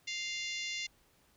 harmonic tone, 698.5 Hz, F5, in tune, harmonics 3 / 4 / 5 / 6 / 7 / 8 / 9 / 10, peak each -40 / -42 / -44 / -46 / -47 / -48 / -49 / -50 dBFS, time 0.07-0.87 s, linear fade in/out 10 ms, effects pink hiss -68 dBFS RMS until 1.36 s

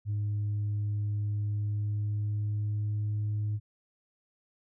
sine tone with pitch glide, 103.83 to 105.28 Hz, G#2 to G#2, 0 to +24 cents, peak -26 dBFS, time 0.05-3.6 s, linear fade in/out 50 ms, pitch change +24 cents, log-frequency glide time 1.38-3.2 s, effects tanh soft clip ceiling -26 dBFS

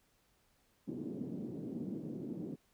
white band-pass noise, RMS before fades -42 dBFS, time 0.87-2.56 s, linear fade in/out 20 ms, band 160 to 310 Hz, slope 24 dB/octave, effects pink hiss -73 dBFS RMS until 2.73 s

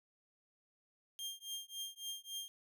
sawtooth tone with tremolo, 3201 Hz, G7, 36 cents sharp, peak -36 dBFS, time 1.19-2.48 s, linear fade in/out 0 ms, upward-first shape triangle, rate 3.6 Hz, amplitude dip 100%, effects none

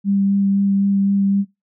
sine tone with vibrato, 197.9 Hz, G3, 17 cents sharp, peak -14 dBFS, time 0.04-1.45 s, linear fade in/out 50 ms, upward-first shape sine, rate 3.9 Hz, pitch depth 10 cents each way, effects noise-tail reverb RT60 0.2 s tail -19 dB re dry

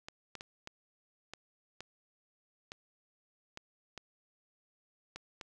clicks, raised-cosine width 0.2 ms, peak -26 dBFS, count 11, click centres 0.085 / 0.353 / 0.409 / 0.674 / 1.336 / 1.806 / 2.719 / 3.574 / 3.977 / 5.16 / 5.412 s, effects none

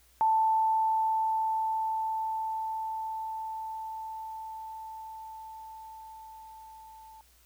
sine tone with level ramp, 883 Hz, A5, 6 cents sharp, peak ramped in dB -21 to -48 dBFS, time 0.21-7.21 s, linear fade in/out 0 ms, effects added 60 Hz sine -63 dBFS peak until 7.45 s + white hiss -63 dBFS RMS until 7.45 s

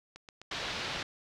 click train, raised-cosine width 0.2 ms, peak -30 dBFS, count 4, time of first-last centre 0.16-0.544 s, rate 7.81 Hz
white low-pass noise, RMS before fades -37 dBFS, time 0.51-1.03 s, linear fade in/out 5 ms, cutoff 4400 Hz, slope 24 dB/octave
effects none

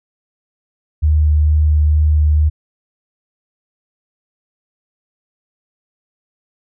sine tone with vibrato, 76 Hz, D#2, 40 cents flat, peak -9 dBFS, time 1.02-2.5 s, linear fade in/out 20 ms, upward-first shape sine, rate 2.2 Hz, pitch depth 11 cents each way, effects none

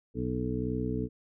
harmonic tone, 62.3 Hz, B1, 16 cents sharp, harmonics 1 / 2 / 3 / 4 / 5 / 7, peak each -38 / -35 / -38 / -34 / -37 / -36 dBFS, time 0.14-1.09 s, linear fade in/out 50 ms, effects none

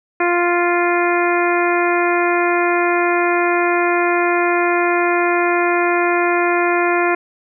harmonic tone, 349.2 Hz, F4, in tune, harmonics 1 / 2 / 3 / 4 / 5 / 6 / 7, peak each -17 / -20 / -22 / -23 / -24 / -25 / -25 dBFS, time 0.2-7.15 s, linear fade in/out 5 ms, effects none

